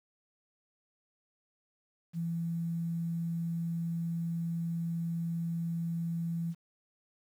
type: tone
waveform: sine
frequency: 167.7 Hz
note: E3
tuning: 30 cents sharp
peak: -31 dBFS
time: 2.13-6.55 s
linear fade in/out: 50 ms
effects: 10-bit